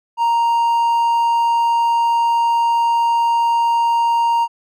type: tone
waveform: triangle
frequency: 932.3 Hz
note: A#5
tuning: in tune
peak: -11 dBFS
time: 0.17-4.48 s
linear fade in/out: 50 ms
effects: none